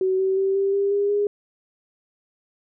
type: tone with pitch steps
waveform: sine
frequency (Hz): 376.2 / 381.7 / 387.2 / 392.9 / 398.6 / 404.4 / 410.2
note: F#4 / G4 / G4 / G4 / G4 / G#4 / G#4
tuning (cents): +29 / -46 / -21 / +4 / +29 / -46 / -21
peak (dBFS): -18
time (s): 0.01-1.27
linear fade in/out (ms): 2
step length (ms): 180
effects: none